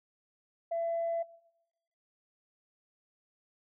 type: tone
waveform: sine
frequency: 671 Hz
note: E5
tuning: 31 cents sharp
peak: -29 dBFS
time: 0.71-1.23 s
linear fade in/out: 10 ms
effects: noise-tail reverb RT60 0.9 s tail -21 dB re dry + tanh soft clip ceiling -26 dBFS